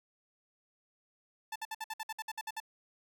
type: tone bursts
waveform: sawtooth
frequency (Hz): 880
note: A5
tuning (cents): 0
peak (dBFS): -33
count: 12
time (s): 1.52-2.602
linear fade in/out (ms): 5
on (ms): 37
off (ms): 58
effects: none